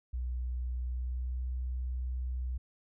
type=tone with pitch glide; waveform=sine; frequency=61.74 to 62.75 Hz; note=B1 to B1; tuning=0 to +28 cents; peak=-32 dBFS; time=0.13-2.58 s; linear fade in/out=10 ms; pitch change=+28 cents; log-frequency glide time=0.81-1.43 s; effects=none